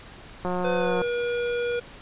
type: click train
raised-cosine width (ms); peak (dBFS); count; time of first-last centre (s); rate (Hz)
1; -15; 103; 0.45-1.017; 180
type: tone with pitch glide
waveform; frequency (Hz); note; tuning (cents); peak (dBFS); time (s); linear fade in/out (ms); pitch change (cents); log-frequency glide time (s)
square; 505 to 480.2; B4 to B4; +39 to -49; -25; 0.64-1.8; 10; -88; 0.76-0.99
effects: pink hiss -45 dBFS RMS until 2.01 s + resampled to 8000 Hz